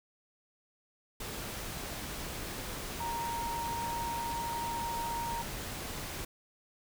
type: tone in noise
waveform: sine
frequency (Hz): 933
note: A#5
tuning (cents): +1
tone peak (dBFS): -34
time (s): 3-5.42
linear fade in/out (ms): 5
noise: pink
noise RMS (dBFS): -40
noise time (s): 1.2-6.25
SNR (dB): +3
effects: none